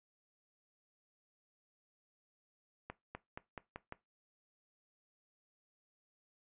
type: accelerating click train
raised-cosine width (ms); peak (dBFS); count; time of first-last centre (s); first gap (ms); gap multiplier
0.5; -28; 6; 2.9-3.924; 250; 0.9
effects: noise-tail reverb RT60 0.2 s tail -18 dB re dry + resampled to 8000 Hz